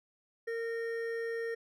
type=tone pair together; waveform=triangle; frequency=460 / 1841.9 Hz; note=A#4 / A#6; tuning=-23 / -21 cents; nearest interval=2 octaves; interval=2402 cents; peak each=-32 / -40 dBFS; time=0.47-1.55 s; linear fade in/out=10 ms; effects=none